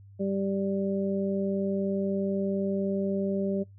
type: harmonic tone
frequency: 196 Hz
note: G3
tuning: in tune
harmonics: 1 / 2 / 3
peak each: -28 / -31 / -33 dBFS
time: 0.19-3.64 s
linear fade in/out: 20 ms
effects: noise-tail reverb RT60 0.2 s tail -26 dB re dry + added 99 Hz sine -48 dBFS peak until 3.78 s